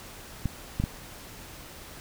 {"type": "clicks", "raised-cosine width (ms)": 5, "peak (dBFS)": -14, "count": 3, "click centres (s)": [0.457, 0.8, 0.839], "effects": ["pink hiss -45 dBFS RMS until 2 s"]}